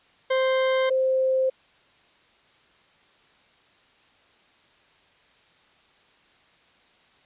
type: tone pair in turn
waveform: 40% pulse / sine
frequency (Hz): 523.3 / 523.3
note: C5 / C5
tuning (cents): 0 / 0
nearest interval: unison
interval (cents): 0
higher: neither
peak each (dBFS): -19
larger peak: neither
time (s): 0.3-0.9 / 0.9-1.5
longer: neither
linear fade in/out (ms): 10
effects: white hiss -59 dBFS RMS until 7.25 s + resampled to 8000 Hz